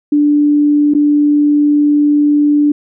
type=tone with dropouts; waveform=sine; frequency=293.7 Hz; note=D4; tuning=in tune; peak=-7 dBFS; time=0.12-2.72 s; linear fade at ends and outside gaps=5 ms; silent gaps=0.938-0.948 s; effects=none